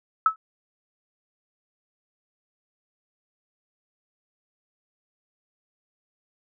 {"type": "tone with exponential decay", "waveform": "sine", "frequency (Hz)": 1300, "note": "E6", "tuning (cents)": -24, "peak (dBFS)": -11, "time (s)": [0.26, 0.36], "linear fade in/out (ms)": 2, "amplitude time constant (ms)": 21, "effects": []}